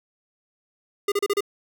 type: tone bursts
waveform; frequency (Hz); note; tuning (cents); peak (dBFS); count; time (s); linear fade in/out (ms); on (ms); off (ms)
square; 405.9; G#4; -40; -20; 5; 1.08-1.407; 5; 39; 33
effects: none